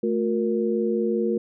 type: tone cluster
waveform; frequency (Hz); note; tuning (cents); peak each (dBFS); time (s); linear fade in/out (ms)
sine; 219.2 / 361.4 / 466.7; A3 / F#4 / A#4; -6 / -41 / +2; -25; 0.03-1.38; 5
effects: none